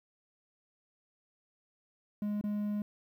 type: tone with dropouts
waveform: triangle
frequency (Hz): 207.7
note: G#3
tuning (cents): 0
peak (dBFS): -29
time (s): 2.22-2.82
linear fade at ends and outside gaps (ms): 2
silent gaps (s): 2.412-2.439
effects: 11-bit